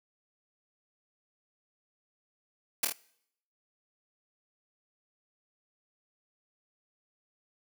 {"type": "noise with echo", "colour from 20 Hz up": "white", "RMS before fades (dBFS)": -26, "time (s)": [2.83, 2.85], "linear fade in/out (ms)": 5, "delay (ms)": 25, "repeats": 3, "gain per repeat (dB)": -3, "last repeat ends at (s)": 2.925, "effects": ["noise-tail reverb RT60 0.7 s tail -22 dB re dry", "high-pass 200 Hz 12 dB/octave"]}